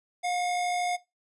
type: tone pair together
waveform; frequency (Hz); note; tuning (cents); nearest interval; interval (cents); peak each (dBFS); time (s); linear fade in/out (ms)
square; 713.1 / 2192; F5 / C#7; +36 / -20; octave + perfect fifth; 1944; -28 / -39; 0.23-0.97; 20
effects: noise-tail reverb RT60 0.2 s tail -17 dB re dry + resampled to 24000 Hz